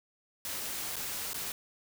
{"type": "noise with dropouts", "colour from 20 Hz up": "white", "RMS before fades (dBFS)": -37, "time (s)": [0.45, 1.52], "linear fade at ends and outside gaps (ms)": 1, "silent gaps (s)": [[0.958, 0.965], [1.333, 1.343]], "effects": []}